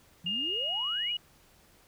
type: exponential sweep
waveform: sine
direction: up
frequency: 161.4 to 2511 Hz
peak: -39 dBFS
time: 0.24-1.12 s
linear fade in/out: 5 ms
type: tone with pitch glide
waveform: sine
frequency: 2829 to 2897 Hz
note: F7 to F#7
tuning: +22 to -37 cents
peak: -29 dBFS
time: 0.26-1.17 s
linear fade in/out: 5 ms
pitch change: +41 cents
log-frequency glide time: 0.4-0.84 s
effects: pink hiss -61 dBFS RMS until 1.87 s